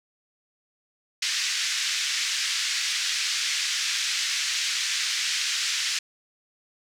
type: band-pass noise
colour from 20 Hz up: white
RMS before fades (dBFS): -27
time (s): 1.22-5.99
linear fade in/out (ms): 5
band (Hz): 1700 to 6300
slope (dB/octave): 24
effects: none